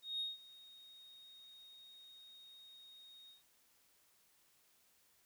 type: tone with ADSR envelope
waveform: sine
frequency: 3729 Hz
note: A#7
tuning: in tune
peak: -35 dBFS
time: 0.02-3.43 s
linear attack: 180 ms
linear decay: 170 ms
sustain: -21 dB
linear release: 140 ms
effects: tanh soft clip ceiling -33 dBFS + white hiss -72 dBFS RMS until 5.25 s